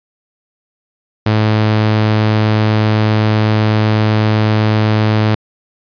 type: tone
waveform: sawtooth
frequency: 107.9 Hz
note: A2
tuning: 33 cents flat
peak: -6 dBFS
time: 1.26-5.35 s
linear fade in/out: 5 ms
effects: resampled to 11025 Hz